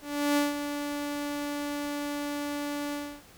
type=tone with ADSR envelope; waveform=sawtooth; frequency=290 Hz; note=D4; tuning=22 cents flat; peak=-18 dBFS; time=0.01-3.23 s; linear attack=360 ms; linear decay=160 ms; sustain=-9 dB; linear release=300 ms; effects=pink hiss -54 dBFS RMS until 3.37 s